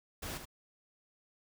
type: noise with echo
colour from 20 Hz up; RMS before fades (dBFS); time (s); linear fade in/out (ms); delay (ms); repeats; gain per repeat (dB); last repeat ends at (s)
pink; -41; 0.22-0.38; 10; 75; 1; -7; 0.455
effects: none